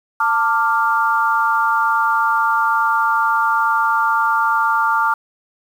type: chord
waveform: sine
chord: D minor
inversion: second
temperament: equal with one note detuned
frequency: 895.9 / 1174.7 / 1396.9 Hz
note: A5 / D6 / F6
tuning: +31 / 0 / 0 cents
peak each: -18 dBFS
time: 0.2-5.14 s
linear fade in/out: 5 ms
effects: 7-bit